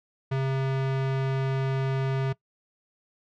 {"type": "tone", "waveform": "square", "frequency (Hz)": 134, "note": "C3", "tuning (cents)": 42, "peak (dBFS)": -25, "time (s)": [0.31, 2.33], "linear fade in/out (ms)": 10, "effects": ["noise-tail reverb RT60 0.1 s tail -20 dB re dry", "low-pass 3000 Hz 12 dB/octave"]}